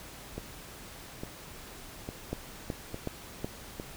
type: two click trains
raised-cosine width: 2 ms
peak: -19 / -23 dBFS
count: 4 / 5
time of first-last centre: 2.33-3.445 / 0.38-3.799 s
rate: 2.69 / 1.17 Hz
effects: pink hiss -47 dBFS RMS until 3.96 s